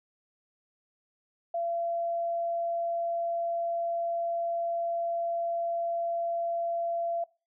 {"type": "tone", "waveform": "sine", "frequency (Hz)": 680, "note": "F5", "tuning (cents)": -46, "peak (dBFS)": -28, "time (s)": [1.54, 7.24], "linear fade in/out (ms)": 5, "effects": ["noise-tail reverb RT60 0.3 s tail -22 dB re dry"]}